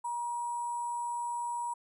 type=tone with sample-and-hold; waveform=sine; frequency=954 Hz; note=A#5; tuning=40 cents sharp; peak=-32 dBFS; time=0.04-1.74 s; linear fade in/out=10 ms; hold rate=8820 Hz; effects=resampled to 24000 Hz